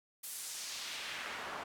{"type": "noise with band-pass filter sweep", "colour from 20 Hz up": "pink", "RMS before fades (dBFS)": -43, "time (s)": [0.23, 1.64], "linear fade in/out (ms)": 10, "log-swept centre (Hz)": [12000, 980], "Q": 1.1, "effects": []}